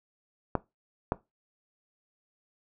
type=clicks; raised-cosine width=1 ms; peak=-11 dBFS; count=2; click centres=0.553 / 1.121 s; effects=noise-tail reverb RT60 0.2 s tail -18 dB re dry